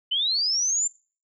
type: linear sweep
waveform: sine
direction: up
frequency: 2960 to 7330 Hz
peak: -21 dBFS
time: 0.11-0.88 s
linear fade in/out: 10 ms
effects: noise-tail reverb RT60 0.4 s tail -24 dB re dry